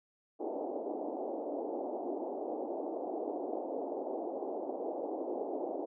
pink band-pass noise, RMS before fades -38 dBFS, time 0.39-5.86 s, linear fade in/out 20 ms, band 280 to 790 Hz, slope 48 dB/octave, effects none

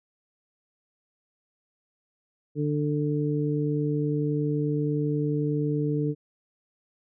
harmonic tone, 148.2 Hz, D3, 16 cents sharp, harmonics 1 / 2 / 3, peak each -26 / -28 / -30 dBFS, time 2.55-6.15 s, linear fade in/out 50 ms, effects none

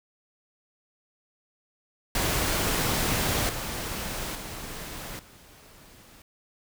pink noise with level steps, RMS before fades -26 / -33 / -38 / -52 dBFS, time 2.15-6.22 s, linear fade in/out 2 ms, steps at 3.49 / 4.35 / 5.19 s, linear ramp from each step 2 ms, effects none

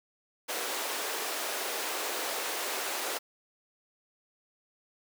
pink high-pass noise, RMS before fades -34 dBFS, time 0.48-3.19 s, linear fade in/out 20 ms, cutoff 390 Hz, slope 24 dB/octave, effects none

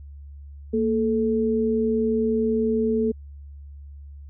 sine tone pair together, 230.6 / 435.4 Hz, A#3 / A4, -19 / -18 cents, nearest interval major seventh, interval 1101 cents, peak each -22 dBFS, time 0.73-3.12 s, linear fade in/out 10 ms, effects added 71 Hz sine -38 dBFS peak until 4.29 s

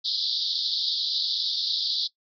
pink band-pass noise, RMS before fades -27 dBFS, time 0.04-2.08 s, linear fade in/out 20 ms, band 3500 to 5000 Hz, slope 96 dB/octave, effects noise-tail reverb RT60 0.1 s tail -20 dB re dry

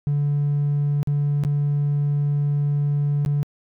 triangle tone with dropouts, 144.6 Hz, D3, 27 cents flat, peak -15 dBFS, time 0.07-3.43 s, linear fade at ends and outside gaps 0 ms, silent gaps 1.03-1.073 / 1.437-1.449 / 3.25-3.261 s, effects tanh soft clip ceiling -14 dBFS

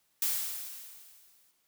blue noise with exponential decay, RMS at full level -28 dBFS, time 0.22-1.51 s, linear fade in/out 2 ms, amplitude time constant 280 ms, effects white hiss -73 dBFS RMS until 1.67 s

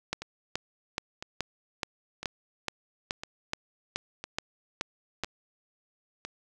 two click trains, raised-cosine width 0.2 ms, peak -20 / -12 dBFS, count 7 / 13, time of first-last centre 0.22-6.25 / 0.13-5.236 s, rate 0.995 / 2.35 Hz, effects none

